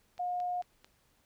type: click train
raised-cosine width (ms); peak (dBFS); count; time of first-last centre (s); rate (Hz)
0.2; -35; 4; 0.18-0.845; 4.51
type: tone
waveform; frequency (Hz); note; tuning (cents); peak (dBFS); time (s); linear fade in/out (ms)
sine; 716; F5; +43; -31; 0.19-0.62; 10
effects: pink hiss -70 dBFS RMS until 1.25 s